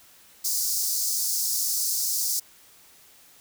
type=high-pass noise; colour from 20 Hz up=pink; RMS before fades=-26 dBFS; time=0.44-2.4 s; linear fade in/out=10 ms; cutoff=4800 Hz; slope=48 dB/octave; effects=white hiss -54 dBFS RMS until 3.4 s